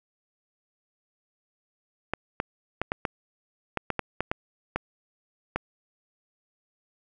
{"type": "clicks", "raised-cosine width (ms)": 0.5, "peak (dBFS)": -11, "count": 12, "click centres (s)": [2.136, 2.401, 2.816, 2.919, 3.052, 3.773, 3.903, 3.993, 4.206, 4.315, 4.76, 5.56], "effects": []}